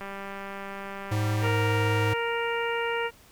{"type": "click train", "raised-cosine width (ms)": 0.5, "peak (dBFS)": -23, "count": 290, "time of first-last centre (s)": [0.01, 1.477], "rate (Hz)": 197}
{"type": "tone", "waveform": "square", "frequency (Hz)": 105.7, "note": "G#2", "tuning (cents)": 31, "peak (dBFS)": -25, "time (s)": [1.11, 2.14], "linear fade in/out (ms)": 10}
{"type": "harmonic tone", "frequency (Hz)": 466.2, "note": "A#4", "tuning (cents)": 0, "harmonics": [1, 2, 3, 4, 5, 6], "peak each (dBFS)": [-29, -32, -34, -35, -36, -37], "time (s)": [1.41, 3.11], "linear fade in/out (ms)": 50}
{"effects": ["pink hiss -55 dBFS RMS until 3.31 s"]}